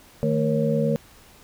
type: tone cluster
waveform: sine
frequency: 154.4 / 223.2 / 471.1 / 550 Hz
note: D#3 / A3 / A#4 / C#5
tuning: -13 / +25 / +18 / -14 cents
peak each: -24 / -24 / -25 / -26 dBFS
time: 0.23-0.96 s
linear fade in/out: 0 ms
effects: pink hiss -51 dBFS RMS until 1.43 s